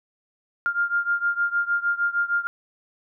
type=beating tone pair; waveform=sine; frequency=1400 / 1406.5 Hz; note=F6 / F6; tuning=+4 / +12 cents; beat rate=6.5 Hz; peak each=-23 / -25 dBFS; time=0.66-2.47 s; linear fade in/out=0 ms; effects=none